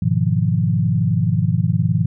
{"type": "chord", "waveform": "sine", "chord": "F half-diminished seventh", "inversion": "first", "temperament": "equal", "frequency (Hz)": [103.83, 123.47, 155.56, 174.61], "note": ["Ab2", "Cb3", "Eb3", "F3"], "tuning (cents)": [0, 0, 0, 0], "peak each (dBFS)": -20, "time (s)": [0.02, 2.06], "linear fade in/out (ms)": 5, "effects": []}